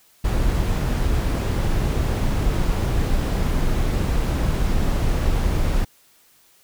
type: noise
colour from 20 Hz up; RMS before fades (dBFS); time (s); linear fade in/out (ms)
brown; -20; 0.24-5.85; 10
effects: white hiss -56 dBFS RMS until 6.63 s